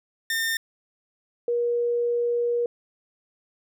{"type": "tone pair in turn", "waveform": ["sawtooth", "sine"], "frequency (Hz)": [1813, 477], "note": ["A#6", "A#4"], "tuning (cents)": [-49, 40], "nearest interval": "octave + major seventh", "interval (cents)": 2311, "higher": "first", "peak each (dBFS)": [-20, -21], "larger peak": "first", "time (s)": [[0.3, 0.57], [1.48, 2.66]], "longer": "second", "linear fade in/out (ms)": 2, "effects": []}